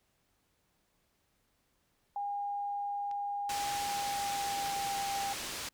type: tone with pitch glide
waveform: sine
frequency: 811 to 796.1 Hz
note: G#5 to G5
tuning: -41 to +27 cents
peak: -33 dBFS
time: 2.16-5.33 s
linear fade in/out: 2 ms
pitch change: -32 cents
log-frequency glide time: 3.69-4.91 s
type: clicks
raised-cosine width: 0.2 ms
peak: -36 dBFS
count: 3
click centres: 3.113 / 4.04 / 4.439 s
type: low-pass noise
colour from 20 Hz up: white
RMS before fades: -40 dBFS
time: 3.49-5.69 s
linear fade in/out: 5 ms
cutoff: 7100 Hz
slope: 12 dB/octave
effects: pink hiss -75 dBFS RMS until 5.73 s